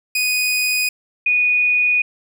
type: tone pair in turn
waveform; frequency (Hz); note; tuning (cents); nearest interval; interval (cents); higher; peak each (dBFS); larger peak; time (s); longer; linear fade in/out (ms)
sawtooth / sine; 2486 / 2469; D#7 / D#7; -2 / -14; unison; 12; first; -13; neither; 0.15-0.89 / 1.26-2.02; second; 5
effects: none